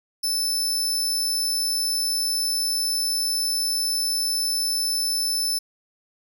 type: tone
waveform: sawtooth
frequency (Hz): 5274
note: E8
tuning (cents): 0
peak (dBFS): -19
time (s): 0.23-5.59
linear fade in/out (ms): 10
effects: none